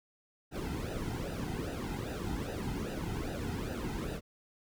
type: noise with flanger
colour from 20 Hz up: brown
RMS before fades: -37 dBFS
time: 0.51-4.21 s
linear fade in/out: 50 ms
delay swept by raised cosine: 0.9 to 1.79 ms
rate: 2.5 Hz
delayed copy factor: -0.8
effects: none